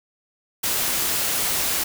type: noise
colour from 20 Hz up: white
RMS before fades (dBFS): -23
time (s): 0.63-1.84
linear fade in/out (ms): 10
effects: none